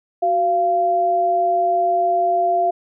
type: tone pair together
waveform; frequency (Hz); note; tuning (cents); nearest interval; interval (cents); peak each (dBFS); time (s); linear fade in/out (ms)
sine; 373.4 / 690.8; F#4 / F5; +16 / -19; major seventh; 1065; -24 / -15; 0.22-2.71; 10
effects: none